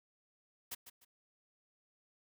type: noise with echo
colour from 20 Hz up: white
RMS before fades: -42 dBFS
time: 0.71-0.75 s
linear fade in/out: 10 ms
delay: 150 ms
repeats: 2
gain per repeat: -11 dB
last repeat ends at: 1.05 s
effects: none